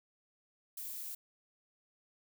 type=noise; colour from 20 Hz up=violet; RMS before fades=-43 dBFS; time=0.77-1.15 s; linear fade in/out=5 ms; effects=none